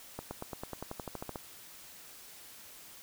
accelerating click train, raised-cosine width 1 ms, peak -24 dBFS, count 14, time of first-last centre 0.19-1.358 s, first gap 120 ms, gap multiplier 0.95, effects white hiss -52 dBFS RMS until 3.02 s

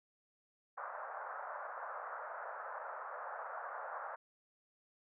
white band-pass noise, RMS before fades -45 dBFS, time 0.77-4.16 s, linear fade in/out 10 ms, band 540 to 1500 Hz, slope 48 dB/octave, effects none

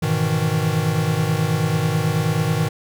square chord, E major seventh, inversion first, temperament equal, 103.83 / 123.47 / 155.56 / 164.81 Hz, G#2 / B2 / D#3 / E3, 0 / 0 / 0 / 0 cents, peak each -26 / -26 / -21 / -26 dBFS, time 0.02-2.69 s, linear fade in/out 10 ms, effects none

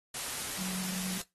sine tone in noise, 185 Hz, F#3, in tune, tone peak -36 dBFS, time 0.58-1.18 s, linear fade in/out 5 ms, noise white, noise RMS -37 dBFS, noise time 0.14-1.22 s, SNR -2 dB, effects noise-tail reverb RT60 0.2 s tail -19 dB re dry + AAC 32 kbps

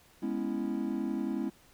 triangle chord, C# minor seventh, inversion second, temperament equal, 207.7 / 246.9 / 277.2 / 329.6 Hz, G#3 / B3 / C#4 / E4, 0 / 0 / 0 / 0 cents, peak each -34 dBFS, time 0.22-1.5 s, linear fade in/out 10 ms, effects pink hiss -61 dBFS RMS until 1.73 s

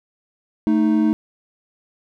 triangle tone pair together, 220.7 / 311.7 Hz, A3 / D#4, +5 / +3 cents, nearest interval tritone, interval 598 cents, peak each -15 dBFS, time 0.67-1.13 s, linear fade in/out 0 ms, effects none

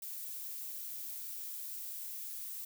violet noise, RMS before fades -43 dBFS, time 0.02-2.65 s, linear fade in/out 5 ms, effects none

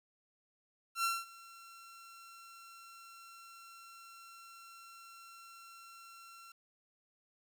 sawtooth tone with ADSR envelope, 1359 Hz, F6, 48 cents flat, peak -26 dBFS, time 0.95-6.52 s, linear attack 89 ms, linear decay 210 ms, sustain -23 dB, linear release 4 ms, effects 11-bit

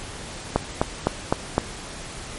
click train, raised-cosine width 1 ms, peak -3 dBFS, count 5, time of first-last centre 0.56-1.58 s, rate 3.92 Hz, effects pink hiss -36 dBFS RMS until 2.38 s + MP3 48 kbps

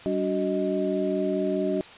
sine tone cluster, 193.2 / 288.6 / 373.4 / 624 Hz, G3 / D4 / F#4 / D#5, -25 / -30 / +16 / +5 cents, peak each -30 / -29 / -27 / -29 dBFS, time 0.06-1.81 s, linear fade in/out 0 ms, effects white hiss -45 dBFS RMS until 1.97 s + resampled to 8000 Hz

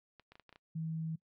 clicks, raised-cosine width 0.3 ms, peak -39 dBFS, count 7, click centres 0.197 / 0.32 / 0.355 / 0.397 / 0.493 / 0.527 / 0.559 s
sine tone, 161 Hz, E3, 41 cents flat, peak -35 dBFS, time 0.75-1.16 s, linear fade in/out 10 ms
effects noise-tail reverb RT60 0.1 s tail -22 dB re dry

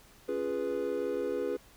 triangle chord, C# dominant seventh, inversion none, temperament equal, 277.2 / 349.2 / 415.3 / 493.9 Hz, C#4 / E#4 / G#4 / B4, 0 / 0 / 0 / 0 cents, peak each -37 / -36 / -32 / -32 dBFS, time 0.28-1.57 s, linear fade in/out 10 ms, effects pink hiss -58 dBFS RMS until 1.76 s

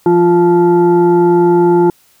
sine tone with frequency modulation, 349.2 Hz, F4, in tune, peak -6 dBFS, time 0.06-1.9 s, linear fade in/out 2 ms, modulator 521 Hz, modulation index 0.73, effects white hiss -51 dBFS RMS until 2.2 s

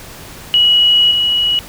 sine tone with level steps, 2918 Hz, F#7, 25 cents flat, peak -7 / -11 dBFS, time 0.54-1.59 s, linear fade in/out 0 ms, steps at 1.11 s, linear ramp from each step 2 ms, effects pink hiss -34 dBFS RMS until 1.68 s

